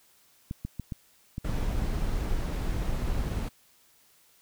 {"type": "clicks", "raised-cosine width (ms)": 5, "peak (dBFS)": -21, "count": 9, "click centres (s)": [0.511, 0.65, 0.797, 0.922, 1.381, 1.496, 1.629, 1.822, 2.022]}
{"type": "noise", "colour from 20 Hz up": "brown", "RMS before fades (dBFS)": -29, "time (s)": [1.44, 3.49], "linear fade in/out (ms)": 10}
{"effects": ["white hiss -62 dBFS RMS until 4.41 s"]}